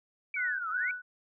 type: exponential two-way sweep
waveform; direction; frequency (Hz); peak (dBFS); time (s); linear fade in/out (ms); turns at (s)
sine; down then up; 2349 to 1244.5 to 2349; -32; 0.34-0.91; 2; 0.7
type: tone with tremolo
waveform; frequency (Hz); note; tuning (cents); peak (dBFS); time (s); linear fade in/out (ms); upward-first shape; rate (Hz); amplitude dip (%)
sine; 1480; F#6; 0; -29; 0.36-1.02; 10; sine; 2.6; 85
effects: none